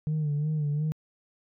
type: tone with vibrato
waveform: sine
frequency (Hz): 150.4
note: D3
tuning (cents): +42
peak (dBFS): -23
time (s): 0.07-0.92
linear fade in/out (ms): 0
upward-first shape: sine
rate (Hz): 2.8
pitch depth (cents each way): 60
effects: tanh soft clip ceiling -23 dBFS